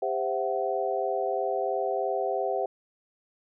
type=tone cluster; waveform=sine; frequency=399.5 / 520 / 668 / 751 Hz; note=G4 / C5 / E5 / F#5; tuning=+33 / -11 / +23 / +26 cents; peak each=-31 dBFS; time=0.02-2.66 s; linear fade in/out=5 ms; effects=none